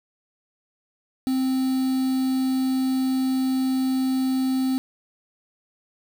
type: tone with quantisation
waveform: triangle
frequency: 261.6 Hz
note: C4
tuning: in tune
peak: -18 dBFS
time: 1.27-4.78 s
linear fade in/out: 0 ms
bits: 6
effects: none